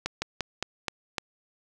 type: slowing click train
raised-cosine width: 0.2 ms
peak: -11 dBFS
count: 6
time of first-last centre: 0.06-1.182 s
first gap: 160 ms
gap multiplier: 1.17
effects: none

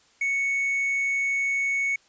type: tone with tanh clipping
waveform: triangle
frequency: 2217 Hz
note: C#7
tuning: in tune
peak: -23 dBFS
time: 0.21-1.96 s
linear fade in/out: 5 ms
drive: 7 dB
effects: white hiss -60 dBFS RMS until 2.08 s + resampled to 16000 Hz

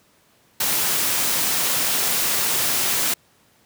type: noise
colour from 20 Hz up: white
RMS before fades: -21 dBFS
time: 0.6-3.14 s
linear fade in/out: 5 ms
effects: pink hiss -58 dBFS RMS until 3.65 s + high-pass 100 Hz 12 dB/octave

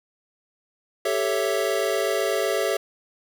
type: chord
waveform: square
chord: A dominant seventh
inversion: third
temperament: equal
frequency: 392 / 440 / 554.4 / 659.3 Hz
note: G4 / A4 / C#5 / E5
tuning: 0 / 0 / 0 / 0 cents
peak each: -28 dBFS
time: 1.05-2.77 s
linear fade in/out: 5 ms
effects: none

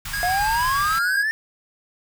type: band-stop noise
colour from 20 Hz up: pink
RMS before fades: -31 dBFS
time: 0.05-0.99 s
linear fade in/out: 5 ms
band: 150 to 1000 Hz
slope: 24 dB/octave
type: tone with vibrato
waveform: square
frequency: 1630 Hz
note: G#6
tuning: 33 cents flat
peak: -25 dBFS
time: 0.13-1.23 s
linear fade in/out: 5 ms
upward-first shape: triangle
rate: 2.3 Hz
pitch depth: 34 cents each way
type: exponential sweep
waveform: triangle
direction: up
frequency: 698.5 to 1815 Hz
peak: -18 dBFS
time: 0.23-1.31 s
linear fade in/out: 0 ms
effects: none

